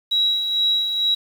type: tone with tremolo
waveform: sine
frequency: 3873 Hz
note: B7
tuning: 35 cents flat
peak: -15 dBFS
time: 0.11-1.15 s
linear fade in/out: 10 ms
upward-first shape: sine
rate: 2.2 Hz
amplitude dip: 50%
effects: 7-bit